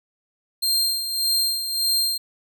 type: tone with tremolo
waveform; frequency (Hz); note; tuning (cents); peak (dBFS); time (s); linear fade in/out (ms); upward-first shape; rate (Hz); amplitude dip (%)
sawtooth; 4186; C8; 0; -15; 0.62-2.18; 10; sine; 1.7; 60
effects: none